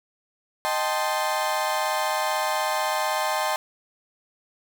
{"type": "chord", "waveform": "35% pulse", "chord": "A half-diminished seventh", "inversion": "second", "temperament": "equal", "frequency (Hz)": [622.3, 784, 880, 1046.5], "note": ["Eb5", "G5", "A5", "C6"], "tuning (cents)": [0, 0, 0, 0], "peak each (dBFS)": -27, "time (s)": [0.65, 3.56], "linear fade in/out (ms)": 0, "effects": []}